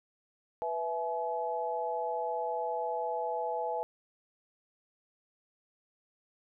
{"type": "chord", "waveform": "sine", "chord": "E major", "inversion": "second", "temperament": "equal with one note detuned", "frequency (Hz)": [493.9, 659.3, 850], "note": ["B4", "E5", "G#5"], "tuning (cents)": [0, 0, 40], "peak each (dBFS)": [-36, -36, -34], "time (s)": [0.62, 3.83], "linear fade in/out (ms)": 0, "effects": []}